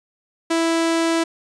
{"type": "tone", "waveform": "sawtooth", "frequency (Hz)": 330, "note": "E4", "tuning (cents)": 2, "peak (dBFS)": -13, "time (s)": [0.5, 1.24], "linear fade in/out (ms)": 10, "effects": ["resampled to 22050 Hz"]}